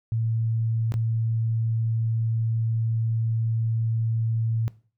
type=tone with dropouts; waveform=sine; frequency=113.2 Hz; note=A2; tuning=50 cents sharp; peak=-22 dBFS; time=0.12-4.68 s; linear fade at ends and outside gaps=0 ms; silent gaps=0.921-0.94 s; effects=noise-tail reverb RT60 0.4 s tail -19 dB re dry